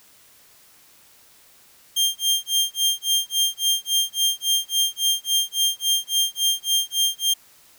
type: tone with tremolo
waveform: sawtooth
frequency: 3192 Hz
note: G7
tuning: 31 cents sharp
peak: -13 dBFS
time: 1.96-7.34 s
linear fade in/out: 10 ms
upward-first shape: sine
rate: 3.6 Hz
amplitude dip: 100%
effects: white hiss -53 dBFS RMS until 7.78 s